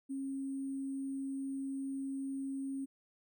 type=tone with sample-and-hold; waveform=sine; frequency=271.2 Hz; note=C#4; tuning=38 cents flat; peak=-36 dBFS; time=0.09-2.86 s; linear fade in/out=20 ms; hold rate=8820 Hz; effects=none